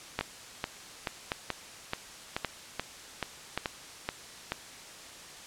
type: two click trains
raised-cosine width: 0.3 ms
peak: -14 / -13 dBFS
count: 11 / 4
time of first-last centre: 0.21-4.52 / 0.19-3.576 s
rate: 2.32 / 0.886 Hz
effects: white hiss -47 dBFS RMS until 5.46 s + low-pass 8000 Hz 12 dB/octave